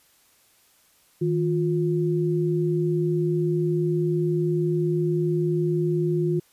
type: tone pair together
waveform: sine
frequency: 157.69 / 354 Hz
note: D#3 / F4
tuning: +24 / +23 cents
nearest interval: octave + major second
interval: 1399 cents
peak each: -23 dBFS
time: 1.21-6.4 s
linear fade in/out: 10 ms
effects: white hiss -60 dBFS RMS until 6.52 s + resampled to 32000 Hz